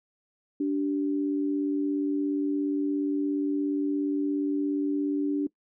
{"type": "tone pair together", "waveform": "sine", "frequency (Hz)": [290, 387.1], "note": ["D4", "G4"], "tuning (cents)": [-22, -22], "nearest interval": "perfect fourth", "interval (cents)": 500, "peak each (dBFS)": [-24, -34], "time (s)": [0.6, 5.47], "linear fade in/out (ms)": 5, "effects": ["noise-tail reverb RT60 0.1 s tail -21 dB re dry"]}